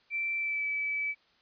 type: tone with pitch glide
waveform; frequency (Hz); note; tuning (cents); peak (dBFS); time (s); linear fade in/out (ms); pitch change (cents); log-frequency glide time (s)
sine; 2340 to 2300; D7 to D7; -7 to -37; -29; 0.1-1.15; 50; -30; 0.36-0.66
effects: white hiss -66 dBFS RMS until 1.41 s + resampled to 11025 Hz